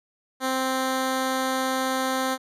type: tone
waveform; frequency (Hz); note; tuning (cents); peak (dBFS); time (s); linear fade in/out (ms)
10% pulse; 261.6; C4; 0; -15; 0.4-2.38; 50
effects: resampled to 32000 Hz